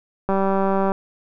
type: click train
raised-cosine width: 1 ms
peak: -8 dBFS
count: 123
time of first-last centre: 0.29-0.919 s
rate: 194 Hz
effects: none